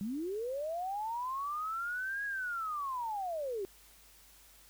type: linear two-way sweep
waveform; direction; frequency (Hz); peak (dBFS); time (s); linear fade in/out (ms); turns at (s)
sine; up then down; 188.7 to 1666 to 369.2; -34; 0.01-3.65; 0; 2.25
effects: added 50 Hz sine -65 dBFS peak until 4.69 s + white hiss -60 dBFS RMS until 4.69 s